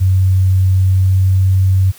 sine tone with pitch glide, 93.9 to 94.66 Hz, F#2 to F#2, +26 to +40 cents, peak -8 dBFS, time 0-1.92 s, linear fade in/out 20 ms, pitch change +14 cents, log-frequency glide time 0.71-1.57 s, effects white hiss -41 dBFS RMS until 1.98 s

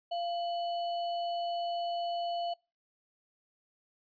sine tone with sample-and-hold, 691 Hz, F5, 19 cents flat, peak -31 dBFS, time 0.11-2.54 s, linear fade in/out 10 ms, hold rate 3675 Hz, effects noise-tail reverb RT60 0.3 s tail -26 dB re dry + resampled to 11025 Hz

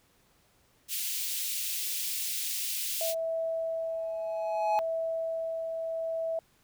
white high-pass noise, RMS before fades -33 dBFS, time 0.88-3.15 s, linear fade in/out 50 ms, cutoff 2500 Hz, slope 24 dB/octave
sine tone with tremolo, 654 Hz, E5, 14 cents flat, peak -28 dBFS, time 3.01-6.39 s, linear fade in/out 2 ms, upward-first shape triangle, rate 0.65 Hz, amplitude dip 35%
triangle tone with exponential growth, 842 Hz, G#5, 24 cents sharp, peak -21 dBFS, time 3.77-4.79 s, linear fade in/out 0 ms, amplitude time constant 220 ms
effects pink hiss -66 dBFS RMS until 6.63 s

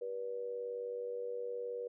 sine tone with amplitude modulation, 483.1 Hz, B4, 38 cents flat, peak -34 dBFS, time 0.01-1.88 s, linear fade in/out 10 ms, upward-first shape sine, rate 99.1 Hz, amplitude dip 70%, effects none

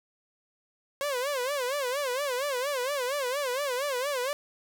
sawtooth tone with vibrato, 535 Hz, C5, 38 cents sharp, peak -24 dBFS, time 1.01-4.33 s, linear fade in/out 0 ms, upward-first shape sine, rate 4.3 Hz, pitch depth 160 cents each way, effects none

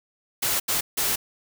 white noise bursts at uneven times, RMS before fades -24 dBFS, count 3, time 0.42-0.6 / 0.68-0.81 / 0.97-1.16 s, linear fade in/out 10 ms, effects none

